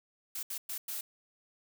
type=noise bursts at uneven times; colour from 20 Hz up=blue; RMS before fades=-38 dBFS; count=4; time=0.35-0.43 / 0.5-0.58 / 0.69-0.78 / 0.88-1.01 s; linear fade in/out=5 ms; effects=none